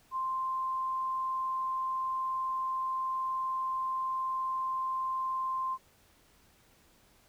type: tone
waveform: sine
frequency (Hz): 1046.5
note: C6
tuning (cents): 0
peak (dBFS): -30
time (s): 0.11-5.78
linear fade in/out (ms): 50
effects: pink hiss -64 dBFS RMS until 7.28 s